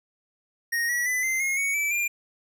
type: tone with pitch steps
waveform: square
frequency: 1864.7 / 1932.7 / 2003 / 2076 / 2152 / 2230 / 2312 / 2396 Hz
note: A#6 / B6 / B6 / C7 / C7 / C#7 / D7 / D7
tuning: 0 / -38 / +24 / -14 / +48 / +10 / -28 / +34 cents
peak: -24 dBFS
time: 0.72-2.08 s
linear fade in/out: 10 ms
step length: 170 ms
effects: none